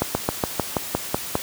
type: slowing click train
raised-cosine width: 1 ms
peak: -5 dBFS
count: 9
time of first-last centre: 0.02-1.354 s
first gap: 130 ms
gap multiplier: 1.07
effects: white hiss -32 dBFS RMS until 1.42 s + high-pass 60 Hz 12 dB/octave